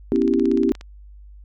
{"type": "chord", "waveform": "sine", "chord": "C# half-diminished seventh", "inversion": "third", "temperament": "equal", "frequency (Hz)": [246.9, 277.2, 329.6, 392], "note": ["B3", "C#4", "E4", "G4"], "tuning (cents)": [0, 0, 0, 0], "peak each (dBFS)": -21, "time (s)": [0.12, 0.72], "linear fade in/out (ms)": 0}
{"type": "click train", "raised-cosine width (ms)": 0.2, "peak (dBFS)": -21, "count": 12, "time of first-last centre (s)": [0.16, 0.811], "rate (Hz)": 16.9}
{"effects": ["added 50 Hz sine -40 dBFS peak until 1.44 s"]}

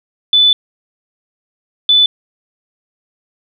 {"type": "tone bursts at uneven times", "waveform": "sine", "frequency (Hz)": 3492, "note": "A7", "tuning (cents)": -14, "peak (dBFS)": -6, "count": 2, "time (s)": [[0.33, 0.53], [1.89, 2.06]], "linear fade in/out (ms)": 2, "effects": []}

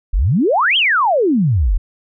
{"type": "exponential two-way sweep", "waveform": "sine", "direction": "up then down", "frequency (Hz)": [36.59, 3318, 36.59], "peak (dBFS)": -11, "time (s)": [0.13, 1.78], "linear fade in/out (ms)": 10, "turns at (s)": 0.77, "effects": []}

